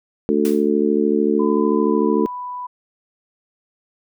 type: harmonic tone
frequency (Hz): 73.42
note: D2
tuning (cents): 0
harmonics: 3 / 4 / 5 / 6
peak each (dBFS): -20 / -20 / -20 / -20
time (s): 0.29-2.26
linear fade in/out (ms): 0
type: noise with exponential decay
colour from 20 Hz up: white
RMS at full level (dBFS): -29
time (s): 0.45-0.7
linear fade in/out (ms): 0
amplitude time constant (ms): 54
type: tone with pitch glide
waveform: sine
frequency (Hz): 1009 to 990.5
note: B5 to B5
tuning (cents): +37 to +5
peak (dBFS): -26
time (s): 1.39-2.67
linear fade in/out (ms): 10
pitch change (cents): -32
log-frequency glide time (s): 1.8-2.05
effects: none